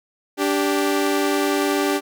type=tone pair together; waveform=sawtooth; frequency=291.3 / 392 Hz; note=D4 / G4; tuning=-14 / 0 cents; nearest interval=perfect fourth; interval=514 cents; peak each=-17 / -17 dBFS; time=0.37-2.01 s; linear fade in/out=50 ms; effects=none